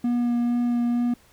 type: tone with vibrato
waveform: triangle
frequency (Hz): 240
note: B3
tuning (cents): -49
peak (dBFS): -18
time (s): 0.04-1.14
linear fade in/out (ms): 5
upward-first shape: sine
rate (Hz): 2.2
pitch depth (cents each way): 10
effects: pink hiss -57 dBFS RMS until 1.32 s